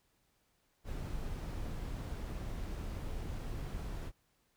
brown noise, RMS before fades -40 dBFS, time 0.84-4.12 s, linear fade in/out 50 ms, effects pink hiss -75 dBFS RMS until 4.56 s

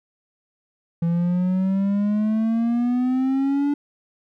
triangle exponential sweep, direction up, 166.9 to 290 Hz, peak -16 dBFS, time 1.02-3.74 s, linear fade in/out 5 ms, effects none

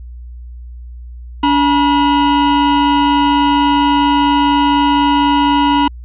square tone pair together, 286.6 / 964 Hz, D4 / B5, -42 / -42 cents, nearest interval octave + major sixth, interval 2100 cents, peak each -13 dBFS, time 1.43-5.88 s, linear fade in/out 5 ms, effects added 60 Hz sine -28 dBFS peak until 6.04 s + resampled to 8000 Hz

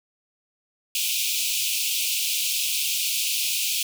pink high-pass noise, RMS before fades -25 dBFS, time 0.95-3.83 s, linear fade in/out 2 ms, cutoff 2400 Hz, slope 96 dB/octave, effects none

